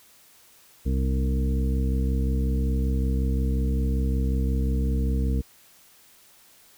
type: harmonic tone with a mistuned harmonic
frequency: 65.41 Hz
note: C2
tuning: in tune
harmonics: 1 / 2 / 3 / 4 / 5 / 7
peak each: -22 / -31 / -31 / -33 / -40 / -37 dBFS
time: 0.85-5.42 s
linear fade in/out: 20 ms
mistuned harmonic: 1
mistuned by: -23 cents
effects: white hiss -55 dBFS RMS until 6.77 s